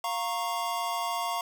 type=chord; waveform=square; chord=Bb minor; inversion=second; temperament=equal with one note detuned; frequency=698.5 / 932.3 / 1099.2 Hz; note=F5 / Bb5 / Db6; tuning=0 / 0 / -15 cents; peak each=-34 dBFS; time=0.04-1.41 s; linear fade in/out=2 ms; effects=none